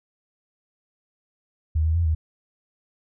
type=tone with pitch steps; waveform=sine; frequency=78.3 / 79.9 / 84.8 / 79 Hz; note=D#2 / D#2 / E2 / D#2; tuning=+11 / +47 / +50 / +27 cents; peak=-18 dBFS; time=1.75-2.15 s; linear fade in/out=10 ms; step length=100 ms; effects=none